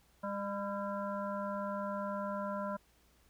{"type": "harmonic tone with a mistuned harmonic", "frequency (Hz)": 201, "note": "G3", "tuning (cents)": 44, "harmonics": [1, 3, 5, 7, 8], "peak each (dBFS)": [-40, -39, -41, -44, -54], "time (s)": [0.23, 2.77], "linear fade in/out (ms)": 10, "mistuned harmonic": 7, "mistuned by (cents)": -48, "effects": ["added 60 Hz sine -69 dBFS peak until 3.29 s", "pink hiss -69 dBFS RMS until 3.29 s"]}